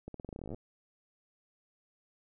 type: accelerating click train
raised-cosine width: 2 ms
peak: -29 dBFS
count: 18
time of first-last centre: 0.08-0.545 s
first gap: 63 ms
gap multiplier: 0.88
effects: none